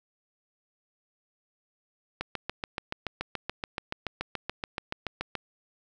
click train, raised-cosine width 0.3 ms, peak -15 dBFS, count 23, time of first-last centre 2.21-5.353 s, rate 7 Hz, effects none

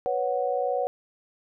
sine chord, B suspended second, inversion none, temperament equal, 493.9 / 554.4 / 740 Hz, B4 / C#5 / F#5, 0 / 0 / 0 cents, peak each -28 dBFS, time 0.06-0.87 s, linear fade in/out 0 ms, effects none

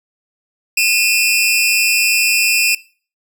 sawtooth tone pair together, 2462 / 2665 Hz, D#7 / E7, -19 / +18 cents, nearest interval minor second, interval 137 cents, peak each -11 dBFS, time 0.77-2.75 s, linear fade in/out 5 ms, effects noise-tail reverb RT60 0.4 s tail -21 dB re dry

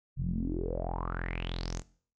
sawtooth tone with low-pass filter sweep, 43.11 Hz, F1, 22 cents flat, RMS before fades -34 dBFS, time 0.16-1.83 s, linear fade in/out 50 ms, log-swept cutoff 130 to 7500 Hz, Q 8.4, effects noise-tail reverb RT60 0.5 s tail -20 dB re dry

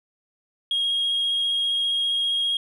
sine tone with vibrato, 3269 Hz, G#7, 28 cents flat, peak -19 dBFS, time 0.71-2.57 s, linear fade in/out 2 ms, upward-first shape sine, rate 15 Hz, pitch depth 12 cents each way, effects tanh soft clip ceiling -18 dBFS + 10-bit

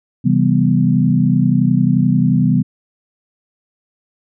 sine chord, C major seventh, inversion none, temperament equal with one note detuned, 132.95 / 164.81 / 196 / 246.9 Hz, C3 / E3 / G3 / B3, +28 / 0 / 0 / 0 cents, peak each -16 dBFS, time 0.24-2.63 s, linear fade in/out 20 ms, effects none

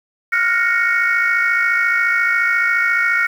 sine chord, Gb major seventh, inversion third, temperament equal with one note detuned, 1396.9 / 1451.2 / 1864.7 / 2217 Hz, F6 / Gb6 / Bb6 / Db7, 0 / -34 / 0 / 0 cents, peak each -18 / -20 / -18 / -18 dBFS, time 0.32-3.27 s, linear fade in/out 10 ms, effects tanh soft clip ceiling -6 dBFS + 7-bit

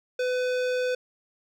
sine tone with hard clipping, 502 Hz, B4, 28 cents sharp, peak -26 dBFS, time 0.19-0.95 s, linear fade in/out 5 ms, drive 17 dB, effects none

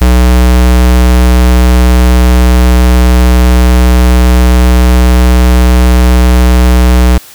square tone, 61.74 Hz, B1, in tune, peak -3 dBFS, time 0.01-7.18 s, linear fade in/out 5 ms, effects white hiss -33 dBFS RMS until 7.34 s

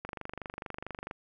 click train, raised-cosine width 0.5 ms, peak -23 dBFS, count 27, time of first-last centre 0.05-1.111 s, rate 24.5 Hz, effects none

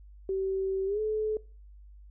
sine tone with pitch glide, 384 to 431 Hz, G4 to A4, -36 to -36 cents, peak -27 dBFS, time 0.29-1.37 s, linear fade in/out 2 ms, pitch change +200 cents, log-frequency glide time 0.86-1 s, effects noise-tail reverb RT60 0.4 s tail -22 dB re dry + added 50 Hz sine -48 dBFS peak until 2.1 s

